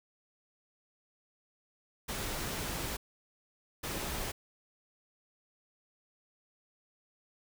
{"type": "noise bursts at uneven times", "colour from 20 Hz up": "pink", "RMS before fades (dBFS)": -37, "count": 2, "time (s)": [[2.08, 2.97], [3.83, 4.32]], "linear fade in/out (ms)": 10, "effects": []}